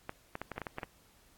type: clicks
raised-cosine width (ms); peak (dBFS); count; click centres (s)
0.5; -22; 9; 0.094 / 0.354 / 0.416 / 0.517 / 0.58 / 0.617 / 0.668 / 0.784 / 0.832
effects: pink hiss -64 dBFS RMS until 1.37 s + AAC 64 kbps